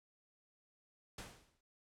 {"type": "noise with exponential decay", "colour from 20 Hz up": "pink", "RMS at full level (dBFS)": -45, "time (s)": [1.18, 1.61], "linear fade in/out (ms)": 5, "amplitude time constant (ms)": 93, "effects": ["low-pass 10000 Hz 12 dB/octave"]}